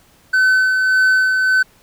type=tone with tremolo; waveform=triangle; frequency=1519 Hz; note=F#6; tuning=45 cents sharp; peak=-8 dBFS; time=0.33-1.63 s; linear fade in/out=10 ms; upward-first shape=sine; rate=1.7 Hz; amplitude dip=35%; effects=pink hiss -52 dBFS RMS until 1.82 s